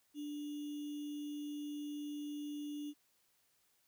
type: tone with sample-and-hold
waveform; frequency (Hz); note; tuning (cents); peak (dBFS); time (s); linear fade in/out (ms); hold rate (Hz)
sine; 293.7; D4; 0; -40; 0.14-2.94; 50; 3150
effects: white hiss -75 dBFS RMS until 3.87 s